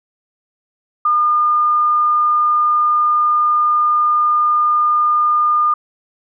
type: tone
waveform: sine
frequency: 1212 Hz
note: D#6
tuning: 46 cents flat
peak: -11 dBFS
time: 1.05-5.74 s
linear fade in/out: 5 ms
effects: none